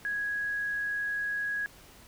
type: tone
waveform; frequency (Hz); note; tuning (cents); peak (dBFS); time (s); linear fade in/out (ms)
sine; 1661.2; G#6; 0; -29; 0.05-1.66; 0
effects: pink hiss -54 dBFS RMS until 2.07 s